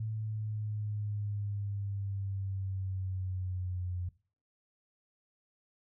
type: exponential sweep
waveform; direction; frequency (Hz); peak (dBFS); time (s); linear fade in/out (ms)
sine; down; 110 to 89.2; -33; 0-4.09; 5
effects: noise-tail reverb RT60 0.4 s tail -19 dB re dry